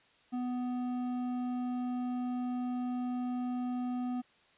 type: tone with hard clipping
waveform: triangle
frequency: 248.2 Hz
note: B3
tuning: 9 cents sharp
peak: -34 dBFS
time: 0.32-4.22 s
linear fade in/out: 20 ms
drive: 12 dB
effects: white hiss -65 dBFS RMS until 4.57 s + resampled to 8000 Hz